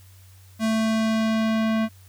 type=tone with low-pass filter sweep; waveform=square; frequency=221.4 Hz; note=A3; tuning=11 cents sharp; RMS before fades=-22 dBFS; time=0.59-1.89 s; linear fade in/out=50 ms; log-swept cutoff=10000 to 2800 Hz; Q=0.79; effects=added 94 Hz sine -47 dBFS peak until 2.08 s + white hiss -56 dBFS RMS until 2.08 s